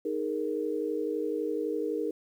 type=chord; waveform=sine; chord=D# suspended fourth; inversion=none; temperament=just; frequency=311.1 / 414.8 / 466.7 Hz; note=D#4 / G#4 / A#4; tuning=0 / -2 / +2 cents; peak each=-33 / -33 / -32 dBFS; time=0.05-2.11 s; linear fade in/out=5 ms; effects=10-bit